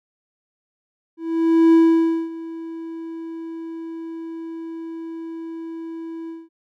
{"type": "tone with ADSR envelope", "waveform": "triangle", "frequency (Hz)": 328.6, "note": "E4", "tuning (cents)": -5, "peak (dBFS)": -7, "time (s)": [1.17, 6.49], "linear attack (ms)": 560, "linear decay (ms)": 560, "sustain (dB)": -20, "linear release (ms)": 200, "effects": []}